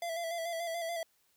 square tone with vibrato, 672 Hz, E5, 33 cents sharp, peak -35 dBFS, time 0.02-1.03 s, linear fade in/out 2 ms, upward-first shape square, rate 6.9 Hz, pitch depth 37 cents each way, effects white hiss -72 dBFS RMS until 1.36 s

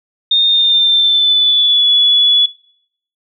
sine tone with pitch glide, 3658 to 3413 Hz, A#7 to G#7, -33 to +47 cents, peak -8 dBFS, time 0.31-2.46 s, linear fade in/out 5 ms, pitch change -120 cents, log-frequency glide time 0.47-1.84 s, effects noise-tail reverb RT60 0.7 s tail -21 dB re dry

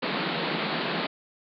pink band-pass noise, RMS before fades -29 dBFS, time 0.02-1.07 s, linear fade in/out 10 ms, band 150 to 4500 Hz, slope 96 dB/octave, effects none

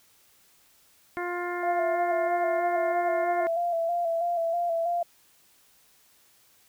harmonic tone, 352.5 Hz, F4, 16 cents sharp, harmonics 1 / 2 / 3 / 4 / 5 / 6, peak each -32 / -35 / -37 / -38 / -39 / -40 dBFS, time 1.17-3.47 s, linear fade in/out 0 ms
sine tone with vibrato, 680 Hz, F5, 46 cents flat, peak -24 dBFS, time 1.63-5.03 s, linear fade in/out 5 ms, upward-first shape square, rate 3.1 Hz, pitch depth 37 cents each way
effects white hiss -61 dBFS RMS until 6.68 s

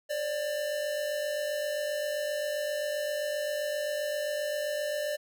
square tone pair together, 546.4 / 594 Hz, C#5 / D5, -25 / +20 cents, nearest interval minor second, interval 145 cents, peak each -39 / -31 dBFS, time 0.09-5.17 s, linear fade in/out 20 ms, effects none

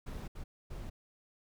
brown noise bursts at uneven times, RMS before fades -42 dBFS, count 3, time 0.06-0.28 / 0.35-0.44 / 0.7-0.9 s, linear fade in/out 10 ms, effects none

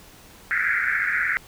pink band-pass noise, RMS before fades -23 dBFS, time 0.51-1.37 s, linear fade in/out 0 ms, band 1400 to 2200 Hz, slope 96 dB/octave, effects pink hiss -48 dBFS RMS until 1.47 s

